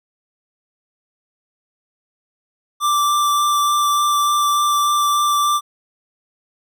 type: tone with vibrato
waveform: square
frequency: 1174.7 Hz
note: D6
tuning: in tune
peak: -15 dBFS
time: 2.8-5.61 s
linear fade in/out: 50 ms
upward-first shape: sine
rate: 3.4 Hz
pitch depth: 9 cents each way
effects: none